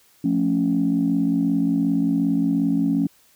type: chord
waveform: sine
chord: F augmented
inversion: none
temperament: equal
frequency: 174.61 / 220 / 277.2 Hz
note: F3 / A3 / C#4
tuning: 0 / 0 / 0 cents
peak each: -23 / -23 / -19 dBFS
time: 0.24-3.07 s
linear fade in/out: 5 ms
effects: tanh soft clip ceiling -10 dBFS + white hiss -57 dBFS RMS until 3.35 s